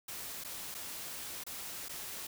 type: noise with dropouts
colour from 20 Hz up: white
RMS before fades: -43 dBFS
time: 0.08-2.27 s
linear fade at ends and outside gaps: 5 ms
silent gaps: 0.439-0.446 / 0.744-0.748 / 1.438-1.465 / 1.885-1.892 s
effects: none